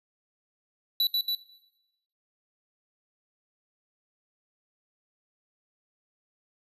square tone with echo, 3951 Hz, B7, in tune, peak -22 dBFS, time 1-1.07 s, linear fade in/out 2 ms, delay 140 ms, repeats 2, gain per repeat -2 dB, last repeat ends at 1.35 s, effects noise-tail reverb RT60 0.9 s tail -17 dB re dry + resampled to 32000 Hz

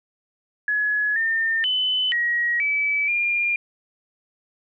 sine tone with pitch steps, 1692 / 1810 / 3019 / 1900 / 2299 / 2405 Hz, G#6 / A6 / F#7 / A#6 / D7 / D7, +32 / +48 / +34 / +33 / -37 / +41 cents, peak -19 dBFS, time 0.68-3.56 s, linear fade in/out 2 ms, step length 480 ms, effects none

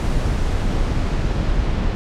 brown noise with low-pass filter sweep, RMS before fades -19 dBFS, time 0-1.95 s, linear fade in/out 0 ms, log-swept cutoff 9700 to 4600 Hz, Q 0.73, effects none

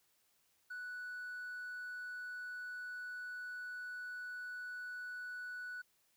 triangle tone, 1480 Hz, F#6, in tune, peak -40 dBFS, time 0.7-5.82 s, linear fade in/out 10 ms, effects tanh soft clip ceiling -37 dBFS + white hiss -75 dBFS RMS until 6.16 s

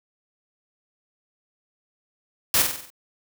white noise with echo, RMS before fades -19 dBFS, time 2.54-2.62 s, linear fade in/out 2 ms, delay 47 ms, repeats 6, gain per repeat -5 dB, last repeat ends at 2.902 s, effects none

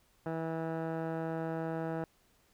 15% pulse tone with low-pass filter, 162.6 Hz, E3, 23 cents flat, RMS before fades -36 dBFS, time 0.26-2.04 s, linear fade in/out 2 ms, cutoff 1100 Hz, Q 2.1, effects pink hiss -69 dBFS RMS until 2.53 s

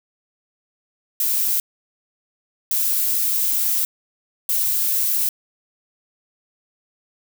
violet noise bursts at uneven times, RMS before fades -20 dBFS, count 3, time 1.2-1.6 / 2.71-3.85 / 4.49-5.29 s, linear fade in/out 2 ms, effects none

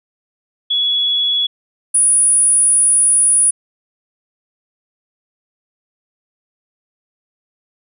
sine tone pair in turn, 3378 / 9755 Hz, G#7 / D#9, +29 / -35 cents, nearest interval octave + tritone, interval 1836 cents, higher second, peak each -13 / -9 dBFS, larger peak second, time 0.7-1.47 / 1.94-3.51 s, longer second, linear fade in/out 10 ms, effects none

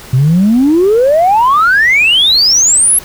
sine exponential sweep, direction up, 122.7 to 11430 Hz, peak -4 dBFS, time 0.13-2.99 s, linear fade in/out 5 ms, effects tanh soft clip ceiling -2 dBFS + pink hiss -32 dBFS RMS until 3.04 s

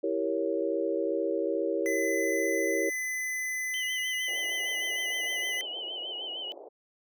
sine chord, E diminished seventh, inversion none, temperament equal, 329.6 / 392 / 466.2 / 554.4 Hz, E4 / G4 / Bb4 / Db5, 0 / 0 / 0 / 0 cents, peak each -32 dBFS, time 0.03-2.9 s, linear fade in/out 10 ms
square tone, 2017 Hz, B6, 36 cents sharp, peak -31 dBFS, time 1.86-5.61 s, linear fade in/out 0 ms
sine tone with vibrato, 3000 Hz, F#7, 23 cents sharp, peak -34 dBFS, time 3.74-6.52 s, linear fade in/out 0 ms, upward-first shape sine, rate 6.5 Hz, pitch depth 67 cents each way
white band-pass noise, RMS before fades -47 dBFS, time 4.27-6.69 s, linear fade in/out 10 ms, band 330 to 760 Hz, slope 48 dB/octave
effects none

